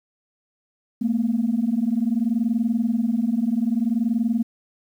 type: tone pair together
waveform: sine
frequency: 220 / 240.6 Hz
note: A3 / B3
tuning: 0 / -45 cents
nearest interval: major second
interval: 155 cents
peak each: -21 dBFS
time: 1.01-4.43 s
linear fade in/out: 10 ms
effects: tanh soft clip ceiling -12 dBFS + 9-bit